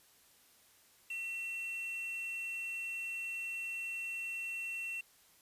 triangle tone with quantisation, 2710 Hz, E7, 47 cents sharp, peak -36 dBFS, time 1.1-5.01 s, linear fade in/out 5 ms, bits 9, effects white hiss -65 dBFS RMS until 5.41 s + resampled to 32000 Hz

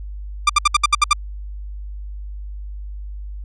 sawtooth tone bursts, 1190 Hz, D6, 22 cents sharp, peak -6 dBFS, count 8, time 0.47-1.132 s, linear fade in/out 5 ms, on 25 ms, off 66 ms, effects added 50 Hz sine -28 dBFS peak until 3.44 s + resampled to 22050 Hz

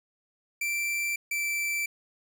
45% pulse tone pair in turn, 2346 / 2333 Hz, D7 / D7, -2 / -12 cents, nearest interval unison, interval 10 cents, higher first, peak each -27 dBFS, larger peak neither, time 0.61-1.16 / 1.31-1.86 s, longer neither, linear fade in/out 5 ms, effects none

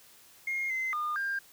sine tone with pitch steps, 2137 / 2063 / 1214 / 1598 Hz, C7 / C7 / D#6 / G6, +36 / -25 / -43 / +33 cents, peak -28 dBFS, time 0.47-1.39 s, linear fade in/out 5 ms, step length 230 ms, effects tanh soft clip ceiling -26 dBFS + white hiss -57 dBFS RMS until 1.52 s

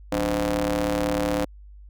sawtooth ring-modulated tone, 110 Hz, A2, in tune, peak -15 dBFS, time 0.12-1.45 s, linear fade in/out 5 ms, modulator 403 Hz, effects added 50 Hz sine -42 dBFS peak until 1.89 s

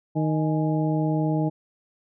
harmonic tone with a mistuned harmonic, 155.56 Hz, D#3, in tune, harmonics 1 / 2 / 3 / 4 / 5, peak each -23 / -25 / -34 / -32 / -33 dBFS, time 0.15-1.5 s, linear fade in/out 20 ms, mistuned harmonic 5, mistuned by +110 cents, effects none

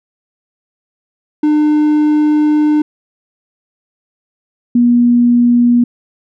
triangle / sine tone pair in turn, 301.4 / 240.7 Hz, D4 / B3, +45 / -44 cents, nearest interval major third, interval 389 cents, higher first, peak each -6 dBFS, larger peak neither, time 1.43-2.82 / 4.75-5.84 s, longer first, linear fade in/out 5 ms, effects none

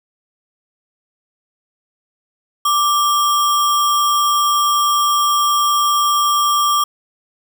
sine tone with sample-and-hold, 1174.7 Hz, D6, in tune, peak -12 dBFS, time 2.65-6.84 s, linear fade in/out 5 ms, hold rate 4410 Hz, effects none

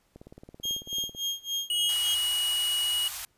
click train, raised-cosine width 2 ms, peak -32 dBFS, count 19, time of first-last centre 0.16-1.149 s, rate 18.2 Hz
35% pulse tone with tremolo, 3239 Hz, G#7, 44 cents flat, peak -25 dBFS, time 0.63-2.15 s, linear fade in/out 10 ms, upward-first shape sine, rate 3.5 Hz, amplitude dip 95%
square tone, 2909 Hz, F#7, 30 cents flat, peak -26 dBFS, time 1.7-3.08 s, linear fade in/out 2 ms
white band-stop noise, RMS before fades -36 dBFS, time 1.89-3.25 s, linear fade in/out 2 ms, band 100 to 700 Hz, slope 48 dB/octave
effects pink hiss -69 dBFS RMS until 3.37 s + resampled to 32000 Hz

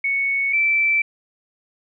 sine tone pair in turn, 2217 / 2329 Hz, C#7 / D7, 0 / -15 cents, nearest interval minor second, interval 85 cents, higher second, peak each -18 / -15 dBFS, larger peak second, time 0.04-0.53 / 0.53-1.02 s, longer neither, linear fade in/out 5 ms, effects none

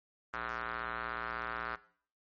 square tone with band-pass filter, 58.2 Hz, A#1, 2 cents flat, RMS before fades -39 dBFS, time 0.33-1.76 s, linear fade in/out 10 ms, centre 1400 Hz, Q 3.6, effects noise-tail reverb RT60 0.5 s tail -17 dB re dry + MP3 32 kbps

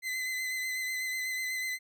40% pulse tone with vibrato, 2036 Hz, C7, 48 cents flat, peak -31 dBFS, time 0.02-1.79 s, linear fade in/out 50 ms, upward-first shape triangle, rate 8.1 Hz, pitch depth 30 cents each way, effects none

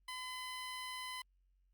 15% pulse tone, 1015 Hz, B5, 47 cents sharp, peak -36 dBFS, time 0.08-1.22 s, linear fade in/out 5 ms, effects added 46 Hz sine -70 dBFS peak until 1.73 s + Opus 48 kbps

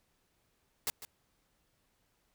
white noise with echo, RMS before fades -33 dBFS, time 0.87-0.9 s, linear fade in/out 0 ms, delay 150 ms, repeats 1, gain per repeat -13 dB, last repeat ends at 1.05 s, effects pink hiss -75 dBFS RMS until 2.34 s

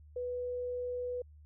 sine tone, 493.9 Hz, B4, in tune, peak -34 dBFS, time 0.16-1.22 s, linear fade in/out 5 ms, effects added 75 Hz sine -53 dBFS peak until 1.45 s

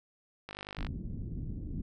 click train, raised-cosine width 0.3 ms, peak -25 dBFS, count 20, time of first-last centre 0.49-0.868 s, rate 50.3 Hz
pink low-pass noise, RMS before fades -38 dBFS, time 0.77-1.82 s, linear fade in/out 10 ms, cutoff 270 Hz, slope 24 dB/octave
effects none

